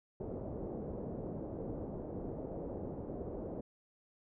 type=low-pass noise; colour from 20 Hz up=white; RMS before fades=-42 dBFS; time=0.2-3.61 s; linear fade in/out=5 ms; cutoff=540 Hz; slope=24 dB/octave; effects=none